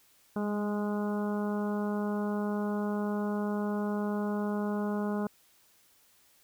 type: harmonic tone with a mistuned harmonic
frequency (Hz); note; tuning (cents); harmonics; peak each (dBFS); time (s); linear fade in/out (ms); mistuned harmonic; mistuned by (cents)
207.7; G#3; 0; 1 / 2 / 3 / 4 / 5 / 6 / 7; -30 / -36 / -40 / -42 / -44 / -46 / -47; 0.36-5.27; 2; 1; -16
effects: white hiss -64 dBFS RMS until 6.43 s